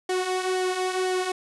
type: tone with flanger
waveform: sawtooth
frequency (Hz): 370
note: F#4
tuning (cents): 0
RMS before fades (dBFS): -26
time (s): 0.09-1.32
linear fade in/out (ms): 5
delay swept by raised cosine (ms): 0.75 to 3.45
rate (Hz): 2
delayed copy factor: -0.55
effects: resampled to 24000 Hz + 8-bit